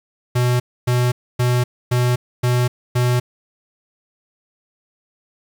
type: tone bursts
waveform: square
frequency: 123.47 Hz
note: B2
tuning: in tune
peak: -15 dBFS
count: 6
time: 0.35-3.2 s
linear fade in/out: 10 ms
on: 250 ms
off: 270 ms
effects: 8-bit